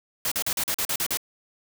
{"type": "noise bursts", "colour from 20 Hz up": "white", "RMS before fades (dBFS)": -26, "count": 9, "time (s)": [0.25, 1.172], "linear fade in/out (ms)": 2, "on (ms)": 66, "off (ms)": 41, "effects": []}